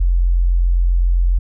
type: tone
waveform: sine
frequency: 43.77 Hz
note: F1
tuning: 5 cents sharp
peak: -11 dBFS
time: 0-1.39 s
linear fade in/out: 10 ms
effects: none